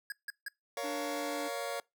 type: tone bursts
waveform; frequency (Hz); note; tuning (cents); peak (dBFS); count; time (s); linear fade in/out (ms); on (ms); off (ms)
square; 1653; G#6; -9; -37; 3; 0.1-0.483; 2; 21; 160
type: chord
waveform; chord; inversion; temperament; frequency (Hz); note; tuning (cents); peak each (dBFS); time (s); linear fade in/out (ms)
sawtooth; Bb minor; none; just; 466.2 / 559.4 / 699.2; Bb4 / Db5 / F5; 0 / +16 / +2; -37 / -34 / -36; 0.77-1.8; 2
type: tone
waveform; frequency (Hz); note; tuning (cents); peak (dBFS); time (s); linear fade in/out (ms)
square; 293.7; D4; 0; -40; 0.83-1.49; 20
effects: noise-tail reverb RT60 0.2 s tail -24 dB re dry